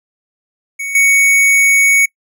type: tone with level steps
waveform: square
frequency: 2229 Hz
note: C#7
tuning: 9 cents sharp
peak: -20 / -8 dBFS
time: 0.79-2.06 s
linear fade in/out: 10 ms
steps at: 0.95 s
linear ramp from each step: 2 ms
effects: noise-tail reverb RT60 0.1 s tail -25 dB re dry